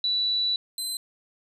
sine / 25% pulse tone pair in turn, 3951 / 4060 Hz, B7 / B7, 0 / +47 cents, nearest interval unison, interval 47 cents, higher second, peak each -22 / -24 dBFS, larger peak first, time 0.04-0.56 / 0.78-0.97 s, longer first, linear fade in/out 2 ms, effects none

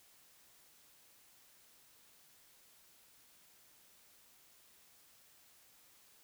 silence, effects white hiss -65 dBFS RMS until 6.23 s

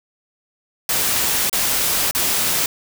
white noise with dropouts, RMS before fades -19 dBFS, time 0.89-2.66 s, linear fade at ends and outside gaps 2 ms, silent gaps 1.497-1.528 / 2.111-2.149 s, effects none

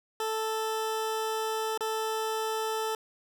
20% pulse tone with dropouts, 440 Hz, A4, in tune, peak -24 dBFS, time 0.2-2.95 s, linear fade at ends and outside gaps 2 ms, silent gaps 1.776-1.807 s, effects none

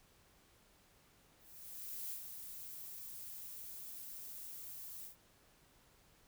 violet noise with ADSR envelope, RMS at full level -43 dBFS, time 1.38-5.16 s, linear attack 740 ms, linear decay 75 ms, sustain -6 dB, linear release 110 ms, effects pink hiss -68 dBFS RMS until 6.27 s

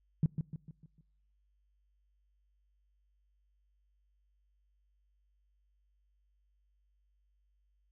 sine tone with echo, 155.56 Hz, D#3, in tune, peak -23 dBFS, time 0.23-0.26 s, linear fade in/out 2 ms, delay 150 ms, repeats 5, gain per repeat -7 dB, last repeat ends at 1.01 s, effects noise-tail reverb RT60 1.0 s tail -26 dB re dry + added 50 Hz sine -70 dBFS peak until 7.91 s

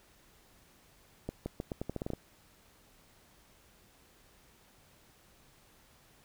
accelerating click train, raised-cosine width 2 ms, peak -22 dBFS, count 11, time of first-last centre 1.29-2.135 s, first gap 170 ms, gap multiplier 0.83, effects pink hiss -63 dBFS RMS until 6.24 s

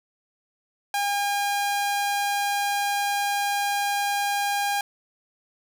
sawtooth tone, 809 Hz, G#5, 46 cents flat, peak -19 dBFS, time 0.94-4.81 s, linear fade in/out 2 ms, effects none

